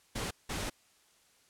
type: noise bursts at uneven times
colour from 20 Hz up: pink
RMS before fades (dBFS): -36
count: 2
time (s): 0.15-0.31 / 0.49-0.7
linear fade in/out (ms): 10
effects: white hiss -66 dBFS RMS until 1.49 s + low-pass 10000 Hz 12 dB/octave